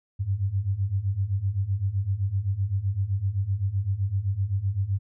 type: beating tone pair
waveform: sine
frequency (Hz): 93.5 / 101.3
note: F#2 / G#2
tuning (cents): +19 / -43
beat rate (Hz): 7.8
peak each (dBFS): -28 / -25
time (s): 0.19-4.99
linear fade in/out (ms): 20
effects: none